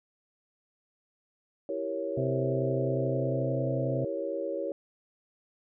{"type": "chord", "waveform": "sine", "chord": "E diminished seventh", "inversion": "none", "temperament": "equal", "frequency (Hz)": [329.6, 392, 466.2, 554.4], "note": ["E4", "G4", "Bb4", "Db5"], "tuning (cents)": [0, 0, 0, 0], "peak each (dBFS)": [-37, -37, -37, -33], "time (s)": [1.69, 4.72], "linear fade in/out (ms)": 2}
{"type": "harmonic tone", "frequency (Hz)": 130.81, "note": "C3", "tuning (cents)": 0, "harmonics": [1, 2, 3, 4, 5], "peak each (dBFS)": [-30, -36, -39, -37, -38], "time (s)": [2.17, 4.05], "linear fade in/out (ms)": 5}
{"effects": []}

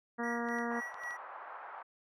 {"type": "harmonic tone", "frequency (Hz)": 235.8, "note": "A#3", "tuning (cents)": 20, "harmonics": [1, 2, 3, 4, 5, 6, 7, 8], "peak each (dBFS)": [-37, -40, -42, -43, -44, -45, -45, -46], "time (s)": [0.18, 0.81], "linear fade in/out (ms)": 20}
{"type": "tone with tremolo", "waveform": "triangle", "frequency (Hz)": 1929, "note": "B6", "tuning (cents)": -41, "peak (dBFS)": -36, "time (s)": [0.23, 1.17], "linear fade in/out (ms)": 5, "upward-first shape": "sine", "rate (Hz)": 3.8, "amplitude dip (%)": 90}
{"type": "clicks", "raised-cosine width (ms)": 0.2, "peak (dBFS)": -37, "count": 5, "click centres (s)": [0.487, 0.586, 0.943, 1.036, 1.108]}
{"type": "band-pass noise", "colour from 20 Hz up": "pink", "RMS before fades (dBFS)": -47, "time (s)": [0.7, 1.83], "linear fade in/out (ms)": 10, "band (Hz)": [740, 1400], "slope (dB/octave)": 24}
{"effects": []}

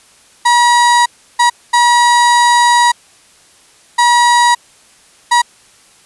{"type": "tone bursts at uneven times", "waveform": "35% pulse", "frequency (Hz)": 960, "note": "B5", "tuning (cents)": -49, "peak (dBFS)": -5, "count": 5, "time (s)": [[0.45, 1.06], [1.39, 1.5], [1.73, 2.92], [3.98, 4.55], [5.31, 5.42]], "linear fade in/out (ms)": 10, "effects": ["white hiss -46 dBFS RMS until 6.05 s", "resampled to 24000 Hz"]}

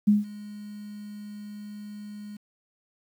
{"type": "tone with ADSR envelope", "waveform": "sine", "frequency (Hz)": 207.7, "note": "G#3", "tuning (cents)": 0, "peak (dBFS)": -14, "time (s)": [0.07, 2.37], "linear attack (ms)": 13, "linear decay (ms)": 160, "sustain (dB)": -23, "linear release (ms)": 6, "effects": ["9-bit"]}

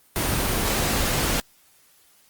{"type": "noise", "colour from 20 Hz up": "pink", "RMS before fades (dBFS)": -23, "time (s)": [0.16, 1.4], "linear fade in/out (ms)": 0, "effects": ["white hiss -58 dBFS RMS until 2.29 s", "Opus 24 kbps"]}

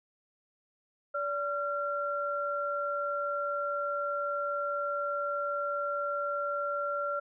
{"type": "tone pair together", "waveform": "sine", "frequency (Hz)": [576.9, 1372], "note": ["D5", "F6"], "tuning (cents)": [-31, -31], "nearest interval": "octave + minor third", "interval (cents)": 1500, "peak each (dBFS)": [-33, -32], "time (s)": [1.14, 7.2], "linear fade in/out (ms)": 10, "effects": []}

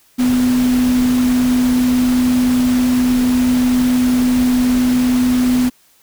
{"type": "tone in noise", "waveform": "sine", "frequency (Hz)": 250, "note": "B3", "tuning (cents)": 21, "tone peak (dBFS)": -11, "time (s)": [0.18, 5.7], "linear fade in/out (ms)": 20, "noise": "pink", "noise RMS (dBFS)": -26, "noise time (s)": [0.18, 5.7], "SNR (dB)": 12, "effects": ["white hiss -53 dBFS RMS until 6.02 s"]}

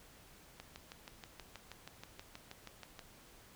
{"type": "click train", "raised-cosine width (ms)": 0.2, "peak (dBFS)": -30, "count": 16, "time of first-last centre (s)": [0.6, 2.992], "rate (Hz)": 6.27, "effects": ["pink hiss -60 dBFS RMS until 3.55 s"]}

